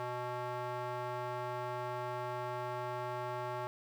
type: tone with band-pass filter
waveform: square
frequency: 123.47 Hz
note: B2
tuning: in tune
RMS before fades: -39 dBFS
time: 0-3.67 s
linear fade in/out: 0 ms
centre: 890 Hz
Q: 1.5
effects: 10-bit